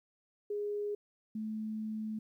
sine tone pair in turn, 413 / 217.1 Hz, G#4 / A3, -10 / -23 cents, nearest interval major seventh, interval 1113 cents, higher first, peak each -33 / -35 dBFS, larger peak first, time 0.5-0.95 / 1.35-2.19 s, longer second, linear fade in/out 5 ms, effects 12-bit

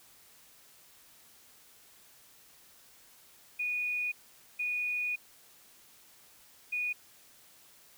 sine tone bursts at uneven times, 2463 Hz, D#7, 18 cents flat, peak -30 dBFS, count 3, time 3.59-4.12 / 4.59-5.16 / 6.72-6.93 s, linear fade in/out 10 ms, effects white hiss -59 dBFS RMS until 7.97 s

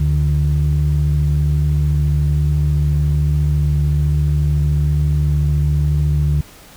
sine tone pair together, 73.42 / 147.43 Hz, D2 / D3, 0 / +7 cents, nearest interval octave, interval 1207 cents, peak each -14 dBFS, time 0-6.41 s, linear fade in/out 5 ms, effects tanh soft clip ceiling -8 dBFS + pink hiss -42 dBFS RMS until 6.76 s

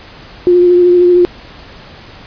sine tone with vibrato, 354.9 Hz, F4, 28 cents sharp, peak -4 dBFS, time 0.47-1.25 s, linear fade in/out 0 ms, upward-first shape triangle, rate 13 Hz, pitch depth 24 cents each way, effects pink hiss -35 dBFS RMS until 2.26 s + resampled to 11025 Hz

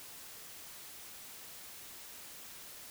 silence, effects white hiss -50 dBFS RMS until 2.9 s

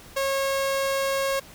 sawtooth tone, 545 Hz, C#5, 29 cents flat, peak -19 dBFS, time 0.16-1.4 s, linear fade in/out 10 ms, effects pink hiss -47 dBFS RMS until 1.54 s

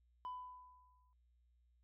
sine tone with exponential decay, 1000 Hz, B5, 21 cents sharp, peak -39 dBFS, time 0.25-1.13 s, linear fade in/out 0 ms, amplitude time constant 190 ms, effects tanh soft clip ceiling -41 dBFS + added 60 Hz sine -70 dBFS peak until 1.83 s

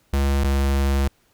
square tone pair in turn, 69.3 / 68.78 Hz, C#2 / C#2, 0 / -13 cents, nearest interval unison, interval 13 cents, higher first, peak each -18 dBFS, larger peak neither, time 0.13-0.44 / 0.44-1.08 s, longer second, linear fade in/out 5 ms, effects pink hiss -62 dBFS RMS until 1.33 s

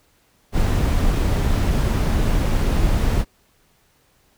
brown noise, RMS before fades -18 dBFS, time 0.52-3.25 s, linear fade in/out 50 ms, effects pink hiss -60 dBFS RMS until 4.37 s

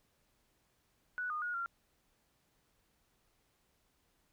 sine tone with pitch steps, 1477 / 1224 / 1444 / 1380 Hz, F#6 / D#6 / F#6 / F6, -3 / -29 / -43 / -21 cents, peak -35 dBFS, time 1.18-1.66 s, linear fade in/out 0 ms, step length 120 ms, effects pink hiss -75 dBFS RMS until 4.32 s

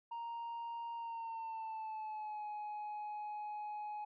sine tone with pitch glide, 932.3 to 840.2 Hz, A#5 to G#5, 0 to +20 cents, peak -38 dBFS, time 0.11-4.05 s, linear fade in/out 10 ms, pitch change -180 cents, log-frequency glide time 0.95-2.46 s, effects tanh soft clip ceiling -40 dBFS

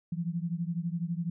sine beating tone pair, 166 / 178 Hz, E3 / F3, +12 / +33 cents, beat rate 12 Hz, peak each -32 / -34 dBFS, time 0.12-1.3 s, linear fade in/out 5 ms, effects none

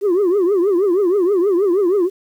sine tone with vibrato, 376.9 Hz, F#4, 32 cents sharp, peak -10 dBFS, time 0.01-2.1 s, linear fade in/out 50 ms, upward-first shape triangle, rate 6.3 Hz, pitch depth 220 cents each way, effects tanh soft clip ceiling -11 dBFS + 8-bit

